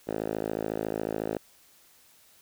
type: tone with band-pass filter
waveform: 5% pulse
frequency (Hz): 54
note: A1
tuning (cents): -32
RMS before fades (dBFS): -32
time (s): 0.07-1.38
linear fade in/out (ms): 10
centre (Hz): 440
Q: 1
effects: white hiss -59 dBFS RMS until 2.41 s